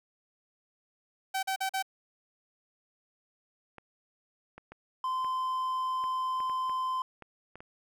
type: tone bursts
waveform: sawtooth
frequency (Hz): 768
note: G5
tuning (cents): -36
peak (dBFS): -25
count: 4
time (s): 1.34-1.826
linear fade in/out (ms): 10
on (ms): 90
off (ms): 42
type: clicks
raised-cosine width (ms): 0.5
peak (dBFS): -31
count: 11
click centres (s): 3.783 / 4.58 / 4.72 / 5.246 / 6.04 / 6.403 / 6.497 / 6.696 / 7.223 / 7.556 / 7.605
type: tone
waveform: triangle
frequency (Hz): 1032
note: C6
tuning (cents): -24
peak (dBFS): -27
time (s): 5.04-7.02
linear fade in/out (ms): 2
effects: none